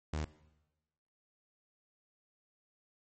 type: tone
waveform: sawtooth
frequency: 76.8 Hz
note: D#2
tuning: 22 cents flat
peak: -30 dBFS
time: 0.13-0.25 s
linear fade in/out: 5 ms
effects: noise-tail reverb RT60 1.0 s tail -18 dB re dry + MP3 32 kbps